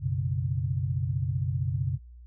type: chord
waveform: sine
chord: F# suspended fourth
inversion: none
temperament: just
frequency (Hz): 92.5 / 123.33 / 138.75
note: F#2 / B2 / C#3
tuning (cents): 0 / -2 / +2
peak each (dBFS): -30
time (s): 0-1.99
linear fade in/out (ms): 50
effects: added 60 Hz sine -45 dBFS peak until 2.26 s